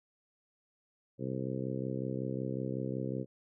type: harmonic tone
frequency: 65.41 Hz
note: C2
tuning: in tune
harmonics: 2 / 3 / 4 / 5 / 6 / 7 / 8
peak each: -38 / -40 / -41 / -42 / -43 / -43 / -44 dBFS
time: 1.18-3.26 s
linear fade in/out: 50 ms
effects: none